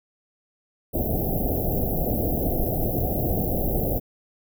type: band-stop noise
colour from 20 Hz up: pink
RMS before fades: -24 dBFS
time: 0.93-4 s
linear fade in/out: 20 ms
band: 760 to 12000 Hz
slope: 96 dB/octave
effects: none